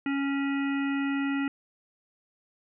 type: harmonic tone with a mistuned harmonic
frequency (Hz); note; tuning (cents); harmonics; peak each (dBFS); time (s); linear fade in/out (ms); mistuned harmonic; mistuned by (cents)
277.4; C#4; +1; 1 / 3 / 5 / 7 / 9 / 10; -26 / -41 / -38 / -38 / -41 / -47; 0.06-1.48; 2; 10; +60
effects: none